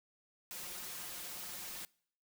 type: noise with comb filter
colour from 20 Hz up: white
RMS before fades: -45 dBFS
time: 0.51-1.85 s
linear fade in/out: 0 ms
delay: 5.6 ms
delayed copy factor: +0.7
effects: noise-tail reverb RT60 0.6 s tail -24 dB re dry